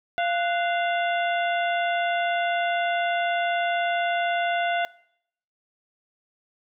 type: harmonic tone with a mistuned harmonic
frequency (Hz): 693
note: F5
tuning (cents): -14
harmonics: 1 / 2 / 3 / 4 / 5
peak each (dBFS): -23 / -29 / -33 / -35 / -37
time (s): 0.18-4.85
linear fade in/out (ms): 0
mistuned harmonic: 2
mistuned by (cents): +110
effects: noise-tail reverb RT60 0.7 s tail -22 dB re dry